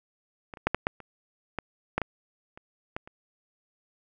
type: clicks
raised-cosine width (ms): 0.5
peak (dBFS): -24 / -29 / -7 / -9 / -9 / -29 / -15 / -10 / -13 / -30 / -17 / -30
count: 12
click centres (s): 0.538 / 0.572 / 0.67 / 0.746 / 0.869 / 1.003 / 1.587 / 1.98 / 2.017 / 2.575 / 2.965 / 3.075
effects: none